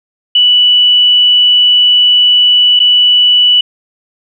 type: tone with dropouts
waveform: sine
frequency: 2960 Hz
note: F#7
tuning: in tune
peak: -4 dBFS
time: 0.35-3.61 s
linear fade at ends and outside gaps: 5 ms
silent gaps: 2.793-2.8 s
effects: none